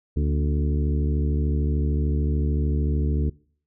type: harmonic tone with a mistuned harmonic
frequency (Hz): 73.42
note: D2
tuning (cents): 0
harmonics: 1 / 2 / 3 / 4 / 5 / 6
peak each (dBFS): -21 / -27 / -31 / -33 / -35 / -37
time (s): 0.16-3.3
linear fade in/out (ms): 10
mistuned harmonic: 3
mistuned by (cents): +77
effects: noise-tail reverb RT60 0.5 s tail -23 dB re dry